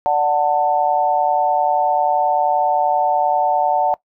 sine chord, D major, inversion none, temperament equal with one note detuned, 587.3 / 740 / 890.2 Hz, D5 / F#5 / A5, 0 / 0 / +20 cents, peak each -21 / -16 / -18 dBFS, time 0.06-3.94 s, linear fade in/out 0 ms, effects noise-tail reverb RT60 0.1 s tail -20 dB re dry

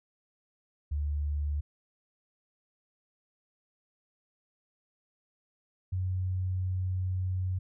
sine tone pair in turn, 73.42 / 92.5 Hz, D2 / F#2, 0 / 0 cents, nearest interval major third, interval 400 cents, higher second, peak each -28 dBFS, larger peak neither, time 0.91-1.61 / 5.92-7.59 s, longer second, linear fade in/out 10 ms, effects none

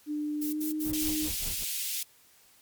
sine tone with pitch glide, 298.9 to 308 Hz, D4 to D#4, +31 to -17 cents, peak -29 dBFS, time 0.06-1.3 s, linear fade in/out 50 ms, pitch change +52 cents, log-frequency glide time 0.41-0.66 s
violet noise bursts, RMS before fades -36 dBFS, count 4, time 0.41-1.112 s, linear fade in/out 10 ms, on 120 ms, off 74 ms
brown noise with tremolo, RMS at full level -37 dBFS, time 0.85-1.64 s, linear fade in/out 0 ms, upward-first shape triangle, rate 5.2 Hz, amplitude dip 100%
white high-pass noise, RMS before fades -33 dBFS, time 0.93-2.03 s, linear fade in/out 5 ms, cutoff 2400 Hz, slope 24 dB/octave
effects white hiss -60 dBFS RMS until 2.61 s + MP3 96 kbps

